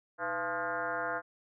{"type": "tone with frequency modulation", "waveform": "sine", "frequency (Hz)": 1051, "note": "C6", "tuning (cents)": 7, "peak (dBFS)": -31, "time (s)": [0.18, 1.22], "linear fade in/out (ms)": 50, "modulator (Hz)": 184, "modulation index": 3.2, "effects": []}